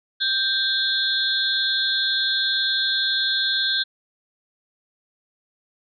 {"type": "tone cluster", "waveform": "sine", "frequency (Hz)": [1572, 3441, 3720, 4149], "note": ["G6", "A7", "A#7", "C8"], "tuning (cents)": [4, -39, -4, -15], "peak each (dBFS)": -25, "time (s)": [0.2, 3.84], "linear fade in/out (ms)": 20, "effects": []}